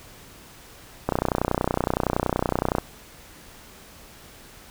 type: click train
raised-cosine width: 1 ms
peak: -7 dBFS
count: 53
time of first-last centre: 1.09-2.784 s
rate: 30.7 Hz
effects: pink hiss -47 dBFS RMS until 4.7 s